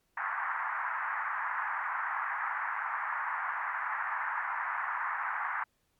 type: band-pass noise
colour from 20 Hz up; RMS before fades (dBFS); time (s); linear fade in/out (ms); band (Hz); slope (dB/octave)
pink; -34; 0.17-5.64; 5; 870 to 1900; 48
effects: pink hiss -75 dBFS RMS until 5.99 s + MP3 96 kbps